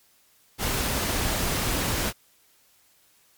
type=noise; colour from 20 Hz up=pink; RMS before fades=-26 dBFS; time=0.58-2.13 s; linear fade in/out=50 ms; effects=white hiss -61 dBFS RMS until 3.37 s + MP3 96 kbps